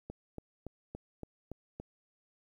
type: click train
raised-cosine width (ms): 2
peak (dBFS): -28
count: 7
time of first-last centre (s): 0.1-1.8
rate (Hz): 3.53
effects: 11-bit